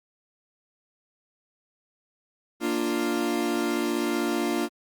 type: chord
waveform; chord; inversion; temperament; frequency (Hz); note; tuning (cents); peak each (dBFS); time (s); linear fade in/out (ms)
40% pulse; Bb major; none; equal; 233.1 / 293.7 / 349.2; Bb3 / D4 / F4; 0 / 0 / 0; -29 / -28 / -27; 2.6-4.69; 50
effects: Opus 48 kbps

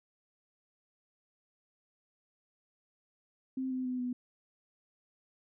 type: tone with pitch steps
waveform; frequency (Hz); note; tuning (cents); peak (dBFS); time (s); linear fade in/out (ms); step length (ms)
sine; 261.6 / 257 / 252.4 / 247.9; C4 / C4 / B3 / B3; 0 / -31 / +38 / +7; -32; 3.57-4.13; 5; 140
effects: none

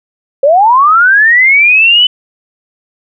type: linear sweep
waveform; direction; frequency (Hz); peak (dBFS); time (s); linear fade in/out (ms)
sine; up; 527 to 3025; -3; 0.43-2.07; 5
effects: none

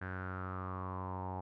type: tone with low-pass filter sweep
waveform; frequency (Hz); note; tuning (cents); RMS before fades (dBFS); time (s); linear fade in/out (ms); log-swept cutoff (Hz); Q
sawtooth; 92.9; F#2; +7; -41; 0.01-1.41; 10; 1600 to 860; 7.2
effects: none

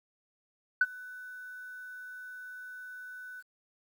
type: tone with ADSR envelope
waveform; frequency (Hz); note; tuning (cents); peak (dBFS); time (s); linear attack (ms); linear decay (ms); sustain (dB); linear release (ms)
sine; 1497; F#6; +20; -18; 0.81-3.43; 4; 39; -24; 38
effects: tanh soft clip ceiling -14 dBFS + 10-bit

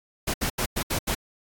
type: noise bursts at uneven times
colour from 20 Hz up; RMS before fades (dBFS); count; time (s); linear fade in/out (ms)
pink; -26; 6; 0.27-0.34 / 0.41-0.5 / 0.58-0.66 / 0.76-0.83 / 0.9-0.99 / 1.07-1.15; 10
effects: AAC 64 kbps

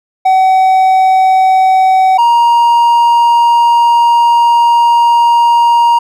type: tone pair in turn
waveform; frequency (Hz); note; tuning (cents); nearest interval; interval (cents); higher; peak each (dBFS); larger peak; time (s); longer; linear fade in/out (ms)
triangle; 756 / 941.6; F#5 / A#5; +37 / +17; major third; 380; second; -3; neither; 0.25-2.18 / 2.18-5.99; second; 10
effects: none

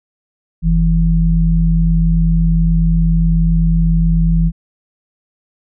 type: tone pair together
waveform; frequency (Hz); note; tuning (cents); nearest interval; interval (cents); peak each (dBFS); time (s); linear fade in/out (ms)
sine; 46.25 / 164.81; F#1 / E3; 0 / 0; octave + minor seventh; 2200; -12 / -12; 0.62-4.52; 50
effects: none

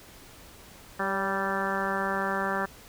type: harmonic tone with a mistuned harmonic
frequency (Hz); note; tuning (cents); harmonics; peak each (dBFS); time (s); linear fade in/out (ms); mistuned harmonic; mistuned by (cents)
195; G3; -9; 1 / 2 / 3 / 4 / 5 / 6 / 7 / 8 / 9; -35 / -35 / -35 / -35 / -35 / -35 / -35 / -35 / -35; 0.99-2.66; 10; 3; -27
effects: pink hiss -50 dBFS RMS until 2.88 s

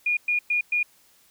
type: tone bursts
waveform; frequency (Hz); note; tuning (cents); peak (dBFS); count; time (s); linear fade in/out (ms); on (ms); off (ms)
sine; 2435; D#7; -38; -20; 4; 0.06-0.83; 5; 110; 110
effects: white hiss -59 dBFS RMS until 1.3 s

